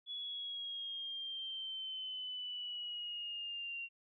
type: exponential sweep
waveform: sine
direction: down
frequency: 3400 to 2754 Hz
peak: -40 dBFS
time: 0.06-3.89 s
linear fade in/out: 50 ms
effects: none